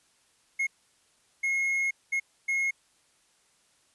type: tone bursts at uneven times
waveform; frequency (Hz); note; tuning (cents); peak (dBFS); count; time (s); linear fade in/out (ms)
triangle; 2161; C#7; -45; -23; 4; 0.59-0.67 / 1.43-1.91 / 2.12-2.2 / 2.48-2.71; 10
effects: white hiss -66 dBFS RMS until 3.94 s + resampled to 24000 Hz